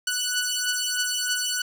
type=beating tone pair; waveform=10% pulse; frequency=1480 / 1483.2 Hz; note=F#6 / F#6; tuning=0 / +4 cents; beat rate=3.2 Hz; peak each=-18 / -19 dBFS; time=0.07-1.62 s; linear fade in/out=5 ms; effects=none